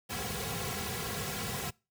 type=noise with comb filter; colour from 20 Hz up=pink; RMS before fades=-36 dBFS; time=0.09-1.71 s; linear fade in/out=20 ms; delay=3.3 ms; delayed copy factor=-1; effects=noise-tail reverb RT60 0.3 s tail -25 dB re dry + high-pass 60 Hz 12 dB/octave